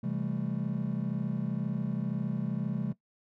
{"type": "chord", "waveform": "triangle", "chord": "A minor seventh", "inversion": "first", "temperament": "just", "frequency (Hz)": [132, 165, 198, 220], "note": ["C3", "E3", "G3", "A3"], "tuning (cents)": [16, 2, 18, 0], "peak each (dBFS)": -33, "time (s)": [0.03, 2.93], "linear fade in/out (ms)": 10, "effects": ["noise-tail reverb RT60 0.1 s tail -18 dB re dry", "tanh soft clip ceiling -19 dBFS"]}